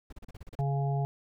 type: noise bursts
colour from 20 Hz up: brown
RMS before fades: -43 dBFS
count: 9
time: 0.1-0.614 s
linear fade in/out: 5 ms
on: 26 ms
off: 35 ms
type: harmonic tone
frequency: 139.2 Hz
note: C#3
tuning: 8 cents sharp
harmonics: 1 / 3 / 5 / 6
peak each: -27 / -39 / -37 / -41 dBFS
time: 0.59-1.05 s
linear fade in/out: 0 ms
effects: none